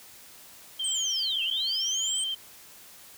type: tone with vibrato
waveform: sine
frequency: 3136 Hz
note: G7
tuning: in tune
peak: -28 dBFS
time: 0.79-2.35 s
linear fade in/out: 10 ms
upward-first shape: sine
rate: 16 Hz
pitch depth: 28 cents each way
type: linear two-way sweep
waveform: sine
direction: down then up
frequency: 8440 to 2602 to 8440 Hz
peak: -29 dBFS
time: 0.84-2.24 s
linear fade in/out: 2 ms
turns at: 1.43 s
effects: white hiss -50 dBFS RMS until 3.17 s